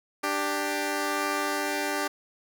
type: tone pair together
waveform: 10% pulse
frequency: 295.3 / 393.4 Hz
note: D4 / G4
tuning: +10 / +6 cents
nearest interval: perfect fourth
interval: 496 cents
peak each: -21 dBFS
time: 0.23-2.08 s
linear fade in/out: 10 ms
effects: none